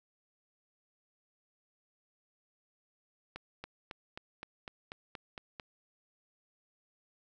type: accelerating click train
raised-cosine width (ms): 0.3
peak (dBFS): -26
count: 10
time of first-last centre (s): 3.36-5.598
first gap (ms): 280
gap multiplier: 0.97
effects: none